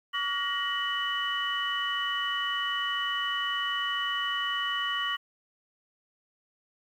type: tone cluster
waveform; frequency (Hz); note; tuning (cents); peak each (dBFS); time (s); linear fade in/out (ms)
sine; 1137 / 1422 / 1888 / 2968; C#6 / F6 / A#6 / F#7; +44 / +31 / +22 / +5; -32 / -38 / -32 / -31; 0.13-5.17; 20
effects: tanh soft clip ceiling -18 dBFS + 10-bit